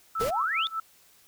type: tone with tremolo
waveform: sine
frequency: 1318.5 Hz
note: E6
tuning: in tune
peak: -25 dBFS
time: 0.15-0.8 s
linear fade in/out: 5 ms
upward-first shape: triangle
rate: 5 Hz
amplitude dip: 95%
type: noise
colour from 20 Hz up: pink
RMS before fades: -35 dBFS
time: 0.19-0.31 s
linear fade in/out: 20 ms
type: exponential sweep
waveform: sine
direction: up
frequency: 428 to 3658 Hz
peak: -26 dBFS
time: 0.21-0.67 s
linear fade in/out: 0 ms
effects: white hiss -59 dBFS RMS until 1.27 s